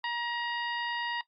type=harmonic tone with a mistuned harmonic; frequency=949 Hz; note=A#5; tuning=31 cents sharp; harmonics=1 / 2 / 3 / 4 / 5; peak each=-33 / -36 / -40 / -42 / -47 dBFS; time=0.04-1.21 s; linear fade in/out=2 ms; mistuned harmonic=4; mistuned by=-40 cents; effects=noise-tail reverb RT60 0.1 s tail -17 dB re dry + Opus 48 kbps